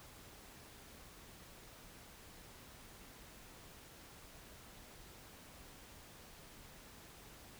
silence, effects pink hiss -57 dBFS RMS until 7.59 s

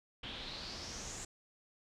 pink noise with low-pass filter sweep, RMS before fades -45 dBFS, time 0.23-1.25 s, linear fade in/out 5 ms, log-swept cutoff 3200 to 7600 Hz, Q 5, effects none

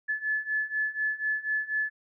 sine beating tone pair, 1724 / 1728.1 Hz, A6 / A6, -36 / -32 cents, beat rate 4.1 Hz, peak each -31 / -29 dBFS, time 0.08-1.9 s, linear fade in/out 20 ms, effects none

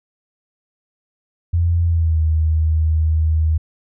sine tone with pitch glide, 85.2 to 79.04 Hz, F2 to D#2, -42 to +28 cents, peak -13 dBFS, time 1.53-3.58 s, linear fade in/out 10 ms, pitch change -130 cents, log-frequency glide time 1.85-2.2 s, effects none

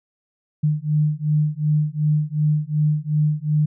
sine beating tone pair, 150 / 152.7 Hz, D3 / D#3, +37 / -32 cents, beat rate 2.7 Hz, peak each -20 dBFS, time 0.63-3.66 s, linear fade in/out 10 ms, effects none

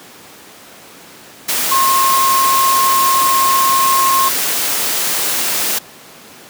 sine tone in noise, 1071 Hz, C6, 40 cents sharp, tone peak -11 dBFS, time 1.71-4.29 s, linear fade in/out 10 ms, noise white, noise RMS -17 dBFS, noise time 1.48-5.79 s, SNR +3 dB, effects pink hiss -38 dBFS RMS until 6.49 s + high-pass 200 Hz 12 dB/octave

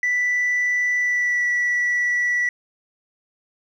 sine tone with pitch glide, 1975.5 to 1952.8 Hz, B6 to B6, 0 to -20 cents, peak -16 dBFS, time 0.03-2.49 s, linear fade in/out 2 ms, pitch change -20 cents, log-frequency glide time 0.99-1.46 s, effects tanh soft clip ceiling -16 dBFS + 9-bit

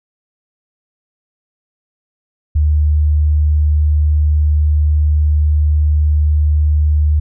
sine tone, 75.3 Hz, D2, 44 cents sharp, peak -9 dBFS, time 2.55-7.2 s, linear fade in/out 10 ms, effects none

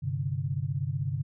sine chord, G suspended fourth, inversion none, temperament equal, 98 / 130.81 / 146.83 Hz, G2 / C3 / D3, 0 / 0 / 0 cents, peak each -34 / -31 / -32 dBFS, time 0.02-1.23 s, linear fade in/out 20 ms, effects none

